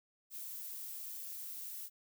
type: noise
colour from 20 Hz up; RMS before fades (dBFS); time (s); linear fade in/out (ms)
violet; -45; 0.3-1.9; 50
effects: none